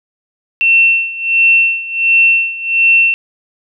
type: tone with tremolo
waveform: sine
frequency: 2700 Hz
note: E7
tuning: 41 cents sharp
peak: -5 dBFS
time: 0.61-3.14 s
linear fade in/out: 0 ms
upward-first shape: sine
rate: 1.4 Hz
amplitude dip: 85%
effects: none